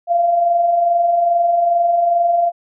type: tone pair together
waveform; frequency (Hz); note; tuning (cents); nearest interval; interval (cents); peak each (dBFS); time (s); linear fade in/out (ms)
sine; 668 / 690.4; E5 / F5; +23 / -20; minor second; 57; -24 / -12; 0.07-2.52; 50
effects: none